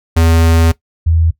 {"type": "tone pair in turn", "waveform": ["square", "sine"], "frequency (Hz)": [82.41, 81.89], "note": ["E2", "E2"], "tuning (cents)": [0, -11], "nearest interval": "unison", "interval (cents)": 11, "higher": "first", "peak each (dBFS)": -8, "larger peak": "neither", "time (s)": [[0.16, 0.72], [1.06, 1.31]], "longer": "first", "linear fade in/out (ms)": 10, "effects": ["noise-tail reverb RT60 0.1 s tail -17 dB re dry"]}